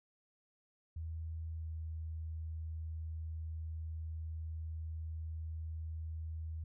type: tone with pitch glide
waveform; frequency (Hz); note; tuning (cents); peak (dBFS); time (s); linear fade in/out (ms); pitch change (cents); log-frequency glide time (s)
sine; 80.8 to 80.01; E2 to D#2; -34 to +49; -39; 0.96-6.64; 5; -17; 1.56-1.66
effects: none